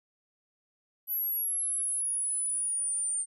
sine linear sweep, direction down, 11770 to 8870 Hz, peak -28 dBFS, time 1.07-3.26 s, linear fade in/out 50 ms, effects none

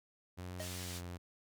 sawtooth tone with pitch glide, 90.3 to 88.03 Hz, F#2 to F2, -42 to +14 cents, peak -39 dBFS, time 0.37-1.18 s, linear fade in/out 20 ms, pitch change -44 cents, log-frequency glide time 0.82-0.96 s
white band-pass noise, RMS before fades -47 dBFS, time 0.58-1.02 s, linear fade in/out 50 ms, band 1700 to 9000 Hz, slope 12 dB/octave
square tone with exponential decay, 622.3 Hz, D#5, in tune, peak -38 dBFS, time 0.6-0.72 s, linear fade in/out 1 ms, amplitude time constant 26 ms
effects none

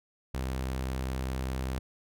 sawtooth tone, 65 Hz, C2, 11 cents flat, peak -27 dBFS, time 0.34-1.79 s, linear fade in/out 5 ms, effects none

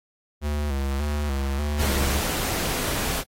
square tone with vibrato, 71.1 Hz, C#2, 45 cents sharp, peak -24 dBFS, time 0.41-2.22 s, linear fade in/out 50 ms, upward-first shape square, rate 1.7 Hz, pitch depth 65 cents each way
pink noise, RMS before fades -27 dBFS, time 1.77-3.24 s, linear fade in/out 50 ms
effects AAC 48 kbps

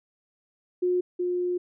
sine tone pair in turn, 360 / 357.1 Hz, F#4 / F4, -47 / +39 cents, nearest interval unison, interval 14 cents, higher first, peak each -21 / -24 dBFS, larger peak first, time 0.82-1.01 / 1.19-1.58 s, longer second, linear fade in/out 10 ms, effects none

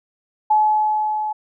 sine tone with level ramp, 855 Hz, A5, 50 cents flat, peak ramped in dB -11 to -21 dBFS, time 0.5-1.33 s, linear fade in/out 10 ms, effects none

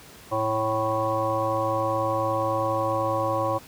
harmonic tone, 110 Hz, A2, in tune, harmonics 1 / 3 / 5 / 7 / 9 / 10, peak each -32 / -32 / -26 / -31 / -30 / -29 dBFS, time 0.31-3.59 s, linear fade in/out 20 ms, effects pink hiss -47 dBFS RMS until 3.67 s + high-pass 60 Hz 12 dB/octave

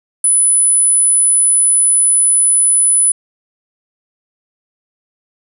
sine tone, 9990 Hz, D#9, 6 cents sharp, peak -8 dBFS, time 0.24-3.12 s, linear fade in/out 5 ms, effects none

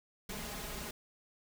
pink noise with comb filter, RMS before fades -42 dBFS, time 0.29-0.91 s, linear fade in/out 5 ms, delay 4.8 ms, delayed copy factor +0.65, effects none

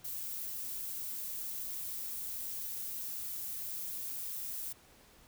violet noise with amplitude modulation, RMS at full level -39 dBFS, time 0.04-4.73 s, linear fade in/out 10 ms, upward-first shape sine, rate 189 Hz, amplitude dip 25%, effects pink hiss -61 dBFS RMS until 5.27 s

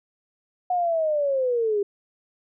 sine linear sweep, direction down, 732 to 396.3 Hz, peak -20 dBFS, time 0.7-1.83 s, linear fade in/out 5 ms, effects none

